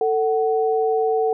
sine tone pair together, 444.8 / 748 Hz, A4 / F#5, +19 / +19 cents, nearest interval major sixth, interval 900 cents, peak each -18 / -22 dBFS, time 0.01-1.33 s, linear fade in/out 2 ms, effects none

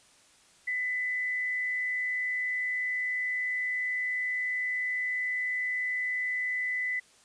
sine tone with frequency modulation, 2000 Hz, B6, 21 cents sharp, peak -28 dBFS, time 0.67-7 s, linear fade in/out 10 ms, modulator 123 Hz, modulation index 0.26, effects white hiss -60 dBFS RMS until 7.24 s + resampled to 22050 Hz

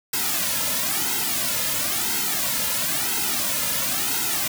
white noise with flanger, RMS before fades -24 dBFS, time 0.13-4.48 s, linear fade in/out 5 ms, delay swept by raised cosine 1.7 to 2.66 ms, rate 0.99 Hz, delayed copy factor -0.95, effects none

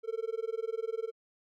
triangle tone with tremolo, 450 Hz, A4, 39 cents sharp, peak -26 dBFS, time 0.03-1.12 s, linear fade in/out 50 ms, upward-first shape sine, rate 20 Hz, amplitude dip 100%, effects tanh soft clip ceiling -23 dBFS

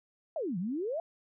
sine exponential two-way sweep, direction down then up, 693 to 164.81 to 693 Hz, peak -31 dBFS, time 0.36-1 s, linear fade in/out 2 ms, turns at 0.58 s, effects none

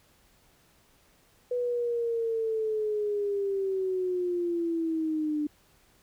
sine linear sweep, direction down, 493.9 to 295.9 Hz, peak -26 dBFS, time 1.51-5.47 s, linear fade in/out 5 ms, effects pink hiss -63 dBFS RMS until 6.02 s

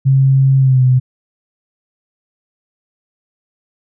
sine tone with pitch glide, 134.6 to 127.78 Hz, C3 to C3, +49 to -41 cents, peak -7 dBFS, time 0.05-1 s, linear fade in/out 20 ms, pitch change -90 cents, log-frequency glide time 0.58-0.83 s, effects none

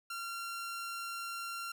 sawtooth tone, 1375 Hz, F6, 27 cents flat, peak -35 dBFS, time 0.1-1.72 s, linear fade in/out 5 ms, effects none

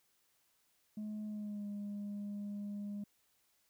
sine tone with pitch glide, 212.4 to 204.3 Hz, G#3 to G#3, +39 to -28 cents, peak -37 dBFS, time 0.97-3.04 s, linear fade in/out 5 ms, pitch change -67 cents, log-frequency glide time 1.26-1.67 s, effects tanh soft clip ceiling -38 dBFS + white hiss -75 dBFS RMS until 3.69 s

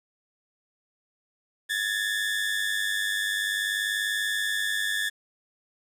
30% pulse tone pair together, 1690 / 1790.5 Hz, G#6 / A6, +30 / +30 cents, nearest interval minor second, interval 100 cents, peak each -26 / -26 dBFS, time 1.69-5.1 s, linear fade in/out 20 ms, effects resampled to 32000 Hz + 9-bit

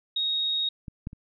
sine tone, 3755 Hz, A#7, 12 cents sharp, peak -24 dBFS, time 0.16-0.69 s, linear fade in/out 5 ms
clicks, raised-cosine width 5 ms, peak -25 / -20 / -30 dBFS, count 3, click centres 0.882 / 1.071 / 1.131 s
effects none

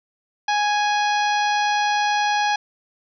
harmonic tone, 830.6 Hz, G#5, in tune, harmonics 1 / 2 / 3 / 4 / 5 / 6 / 7, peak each -19 / -25 / -29 / -31 / -33 / -35 / -36 dBFS, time 0.48-2.56 s, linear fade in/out 5 ms, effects none

